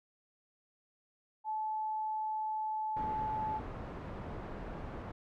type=tone; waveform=sine; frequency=866 Hz; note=A5; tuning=28 cents flat; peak=-33 dBFS; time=1.44-3.61 s; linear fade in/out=50 ms
type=low-pass noise; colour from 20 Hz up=pink; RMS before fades=-43 dBFS; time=2.96-5.12 s; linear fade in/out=10 ms; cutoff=1200 Hz; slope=12 dB/octave
effects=none